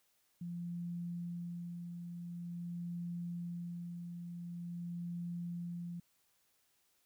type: tone with tremolo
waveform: sine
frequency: 173 Hz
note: F3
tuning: 16 cents flat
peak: -38 dBFS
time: 0.41-6 s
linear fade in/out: 5 ms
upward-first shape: sine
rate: 0.46 Hz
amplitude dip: 40%
effects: white hiss -75 dBFS RMS until 7.05 s